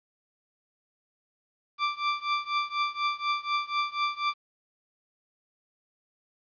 sawtooth tone with tremolo, 1174.7 Hz, D6, in tune, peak -19 dBFS, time 1.78-4.34 s, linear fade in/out 50 ms, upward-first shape triangle, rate 4.1 Hz, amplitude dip 95%, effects resampled to 11025 Hz + 10-bit

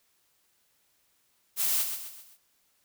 blue noise with echo, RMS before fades -27 dBFS, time 1.56-1.86 s, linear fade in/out 50 ms, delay 130 ms, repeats 4, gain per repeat -7 dB, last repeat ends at 2.38 s, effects white hiss -70 dBFS RMS until 2.84 s

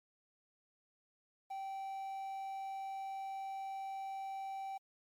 triangle tone with quantisation, 777 Hz, G5, 16 cents flat, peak -38 dBFS, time 1.5-4.78 s, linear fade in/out 10 ms, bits 11, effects MP3 96 kbps

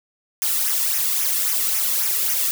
blue noise with flanger, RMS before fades -21 dBFS, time 0.42-2.51 s, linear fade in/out 0 ms, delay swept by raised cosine 0.23 to 1.33 ms, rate 3.7 Hz, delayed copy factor -0.7, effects none

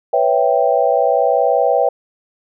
sine chord, C# half-diminished seventh, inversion third, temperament equal, 493.9 / 554.4 / 659.3 / 784 Hz, B4 / C#5 / E5 / G5, 0 / 0 / 0 / 0 cents, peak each -17 dBFS, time 0.13-1.89 s, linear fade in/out 5 ms, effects none

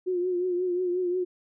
sine tone with vibrato, 360 Hz, F#4, 47 cents flat, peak -24 dBFS, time 0.06-1.25 s, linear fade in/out 20 ms, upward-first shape triangle, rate 5.6 Hz, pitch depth 57 cents each way, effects none

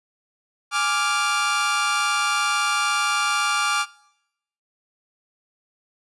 sawtooth chord, D diminished, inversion second, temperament equal, 830.6 / 1174.7 / 1396.9 Hz, Ab5 / D6 / F6, 0 / 0 / 0 cents, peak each -25 / -19 / -20 dBFS, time 0.71-3.86 s, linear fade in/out 50 ms, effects noise-tail reverb RT60 0.8 s tail -21 dB re dry + resampled to 24000 Hz

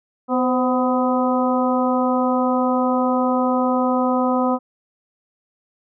harmonic tone with a mistuned harmonic, 251.4 Hz, B3, 31 cents sharp, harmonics 1 / 2 / 3 / 4 / 5, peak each -19 / -22 / -24 / -25 / -26 dBFS, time 0.28-4.59 s, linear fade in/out 50 ms, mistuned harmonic 2, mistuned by +45 cents, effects none

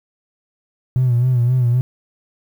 triangle tone with vibrato, 123.9 Hz, B2, 6 cents sharp, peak -9 dBFS, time 0.96-1.81 s, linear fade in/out 0 ms, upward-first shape sine, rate 3.8 Hz, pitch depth 72 cents each way, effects tanh soft clip ceiling -9 dBFS + 8-bit

